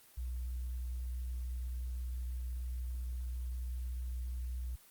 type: tone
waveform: sine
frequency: 61.74 Hz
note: B1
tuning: in tune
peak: -36 dBFS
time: 0.17-4.76 s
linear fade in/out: 10 ms
effects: white hiss -61 dBFS RMS until 4.9 s + Opus 24 kbps